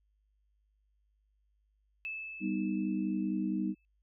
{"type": "tone with exponential decay", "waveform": "sine", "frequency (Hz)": 2618, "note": "E7", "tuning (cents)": -13, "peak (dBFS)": -35, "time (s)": [2.05, 3.85], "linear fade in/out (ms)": 0, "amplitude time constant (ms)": 390}
{"type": "chord", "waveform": "sine", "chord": "G augmented", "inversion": "none", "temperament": "equal", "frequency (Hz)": [196, 246.9, 311.1], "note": ["G3", "B3", "D#4"], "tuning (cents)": [0, 0, 0], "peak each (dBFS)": [-33, -37, -34], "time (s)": [2.4, 3.75], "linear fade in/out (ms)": 50}
{"effects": ["added 51 Hz sine -70 dBFS peak until 4.02 s"]}